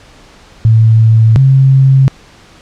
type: tone pair in turn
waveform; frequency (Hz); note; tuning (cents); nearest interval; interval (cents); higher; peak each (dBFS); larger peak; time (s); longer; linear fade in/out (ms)
sine; 111.7 / 134.25; A2 / C3; +27 / +45; minor third; 318; second; -3; neither; 0.65-1.36 / 1.36-2.08; second; 0
effects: pink hiss -40 dBFS RMS until 2.61 s + low-pass 6000 Hz 12 dB/octave